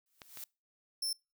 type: noise with exponential growth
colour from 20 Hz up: blue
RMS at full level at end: -42 dBFS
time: 0.06-0.44 s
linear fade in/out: 2 ms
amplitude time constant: 82 ms
type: clicks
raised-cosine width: 0.2 ms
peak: -29 dBFS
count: 2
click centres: 0.218 / 0.373 s
type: tone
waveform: sawtooth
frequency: 5350 Hz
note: E8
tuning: 25 cents sharp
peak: -30 dBFS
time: 1.02-1.13 s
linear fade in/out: 5 ms
effects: noise-tail reverb RT60 0.3 s tail -26 dB re dry